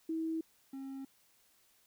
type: tone pair in turn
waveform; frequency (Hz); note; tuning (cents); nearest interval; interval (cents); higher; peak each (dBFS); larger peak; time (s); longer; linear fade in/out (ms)
sine / triangle; 323 / 269.7; E4 / C#4; -35 / -47; minor third; 312; first; -33 / -39; first; 0.09-0.41 / 0.73-1.05; neither; 5
effects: white hiss -69 dBFS RMS until 1.86 s